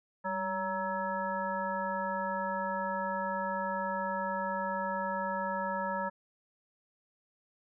harmonic tone with a mistuned harmonic, 187.9 Hz, F#3, 27 cents sharp, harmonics 1 / 3 / 5 / 7 / 9, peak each -40 / -37 / -34 / -40 / -40 dBFS, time 0.24-6.1 s, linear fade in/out 20 ms, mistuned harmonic 1, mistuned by +62 cents, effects none

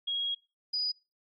sine tone pair in turn, 3294 / 4935 Hz, G#7 / D#8, -15 / -15 cents, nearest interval perfect fifth, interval 700 cents, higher second, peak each -29 / -28 dBFS, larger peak second, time 0.07-0.35 / 0.73-0.92 s, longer first, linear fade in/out 10 ms, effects noise-tail reverb RT60 0.3 s tail -24 dB re dry + AAC 64 kbps

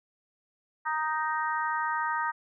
harmonic tone, 311.1 Hz, D#4, in tune, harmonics 3 / 4 / 5 / 6, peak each -30 / -32 / -34 / -36 dBFS, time 0.85-2.32 s, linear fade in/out 20 ms, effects none

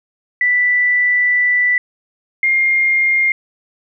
sine tone pair in turn, 1975.5 / 2121 Hz, B6 / C7, 0 / +23 cents, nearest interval minor second, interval 123 cents, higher second, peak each -11 dBFS, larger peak neither, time 0.41-1.78 / 2.43-3.32 s, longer first, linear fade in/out 2 ms, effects none

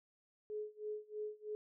sine tone with tremolo, 424.3 Hz, G#4, 37 cents sharp, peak -38 dBFS, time 0.5-1.55 s, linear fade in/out 0 ms, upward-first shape sine, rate 3.1 Hz, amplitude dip 95%, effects none

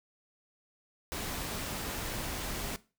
pink noise, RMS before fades -37 dBFS, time 1.12-2.76 s, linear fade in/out 0 ms, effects noise-tail reverb RT60 0.3 s tail -18 dB re dry

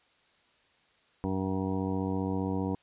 harmonic tone, 95.1 Hz, F#2, 48 cents sharp, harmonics 1 / 2 / 3 / 4 / 5 / 7 / 8 / 9 / 10, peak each -35 / -33 / -33 / -40 / -38 / -46 / -44 / -48 / -42 dBFS, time 1.24-2.75 s, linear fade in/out 0 ms, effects white hiss -66 dBFS RMS until 2.82 s + resampled to 8000 Hz

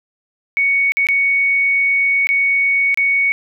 sine tone with dropouts, 2228 Hz, C#7, 8 cents sharp, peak -12 dBFS, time 0.57-3.32 s, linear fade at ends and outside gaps 0 ms, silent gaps 0.92-0.97 / 1.069-1.087 / 2.27-2.29 / 2.944-2.974 s, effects none

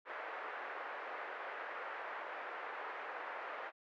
white band-pass noise, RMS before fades -45 dBFS, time 0.05-3.72 s, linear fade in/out 50 ms, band 450 to 1800 Hz, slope 24 dB/octave, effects none

